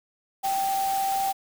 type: tone in noise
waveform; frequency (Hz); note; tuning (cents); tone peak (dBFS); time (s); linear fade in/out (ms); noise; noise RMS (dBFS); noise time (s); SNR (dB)
sine; 780; G5; -9; -23; 0.43-1.33; 20; white; -35; 0.43-1.33; +9
effects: none